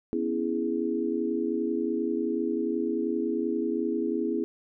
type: chord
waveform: sine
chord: C# minor seventh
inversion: third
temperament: equal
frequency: 246.9 / 277.2 / 329.6 / 415.3 Hz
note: B3 / C#4 / E4 / G#4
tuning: 0 / 0 / 0 / 0 cents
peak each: -31 / -34 / -29 / -31 dBFS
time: 0.13-4.44 s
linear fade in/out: 0 ms
effects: none